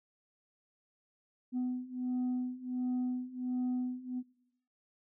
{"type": "beating tone pair", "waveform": "sine", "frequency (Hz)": [250, 251.4], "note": ["B3", "B3"], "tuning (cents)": [21, 31], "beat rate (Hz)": 1.4, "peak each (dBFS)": [-35, -33], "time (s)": [1.52, 4.23], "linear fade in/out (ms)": 50, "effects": ["noise-tail reverb RT60 0.8 s tail -20 dB re dry", "tanh soft clip ceiling -29 dBFS"]}